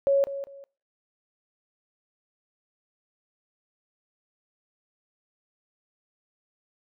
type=tone with echo; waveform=sine; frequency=554.4 Hz; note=C#5; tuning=in tune; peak=-18 dBFS; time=0.07-0.24 s; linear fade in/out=0 ms; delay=200 ms; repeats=2; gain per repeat=-12 dB; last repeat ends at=0.64 s; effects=noise-tail reverb RT60 0.4 s tail -25 dB re dry